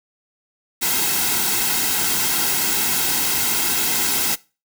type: noise with comb filter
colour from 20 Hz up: white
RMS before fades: -20 dBFS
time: 0.81-4.36 s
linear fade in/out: 20 ms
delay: 1.7 ms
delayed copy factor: -0.65
effects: noise-tail reverb RT60 0.3 s tail -21 dB re dry